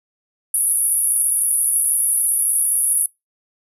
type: band-pass noise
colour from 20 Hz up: white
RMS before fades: -18 dBFS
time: 0.54-3.06 s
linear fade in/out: 2 ms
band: 10000 to 11000 Hz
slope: 96 dB/octave
effects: noise-tail reverb RT60 0.2 s tail -24 dB re dry